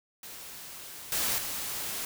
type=noise with level steps; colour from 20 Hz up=white; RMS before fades=-44 / -29 / -35 dBFS; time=0.23-2.05 s; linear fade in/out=2 ms; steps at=1.12 / 1.38 s; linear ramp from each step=2 ms; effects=none